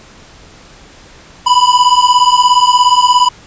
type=beating tone pair; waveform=square; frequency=982 / 999 Hz; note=B5 / B5; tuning=-10 / +20 cents; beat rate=17 Hz; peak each=-10 dBFS; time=1.46-3.29 s; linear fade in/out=10 ms; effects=pink hiss -39 dBFS RMS until 3.46 s + resampled to 16000 Hz